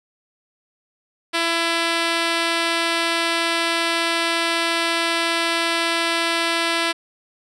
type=tone with low-pass filter; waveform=5% pulse; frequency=334.6 Hz; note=E4; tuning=26 cents sharp; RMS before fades=-21 dBFS; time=1.33-6.93 s; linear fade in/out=20 ms; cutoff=7700 Hz; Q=0.91; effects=none